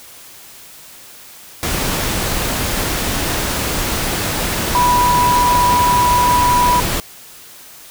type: tone in noise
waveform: sine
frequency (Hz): 981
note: B5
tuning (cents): -12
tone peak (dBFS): -11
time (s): 4.75-6.8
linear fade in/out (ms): 0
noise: pink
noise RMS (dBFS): -19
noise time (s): 1.63-7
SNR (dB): +5
effects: white hiss -39 dBFS RMS until 7.9 s